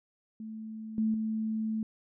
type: tone with level steps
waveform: sine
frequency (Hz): 219.4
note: A3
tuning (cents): -5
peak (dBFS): -38 / -25 / -29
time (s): 0.4-1.83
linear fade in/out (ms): 2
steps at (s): 0.98 / 1.14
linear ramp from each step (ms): 2
effects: none